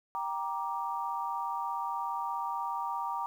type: chord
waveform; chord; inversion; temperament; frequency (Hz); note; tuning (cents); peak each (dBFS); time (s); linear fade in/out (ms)
sine; G minor; none; just; 784 / 940.8 / 1176; G5 / Bb5 / D6; 0 / +16 / +2; -38 / -34 / -37; 0.15-3.26; 0
effects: 10-bit